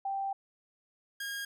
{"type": "tone pair in turn", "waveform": ["sine", "sawtooth"], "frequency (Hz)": [784, 1627.1], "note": ["G5", "G#6"], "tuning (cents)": [0, -36], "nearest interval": "octave + minor second", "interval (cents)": 1264, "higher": "second", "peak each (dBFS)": [-31, -32], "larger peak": "first", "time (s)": [[0.05, 0.33], [1.2, 1.45]], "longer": "first", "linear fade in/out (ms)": 5, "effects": []}